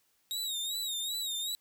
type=tone with vibrato; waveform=sawtooth; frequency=3774 Hz; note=A#7; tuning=21 cents sharp; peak=-30 dBFS; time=0.31-1.55 s; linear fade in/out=0 ms; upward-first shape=sine; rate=2.6 Hz; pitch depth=90 cents each way; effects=white hiss -72 dBFS RMS until 1.6 s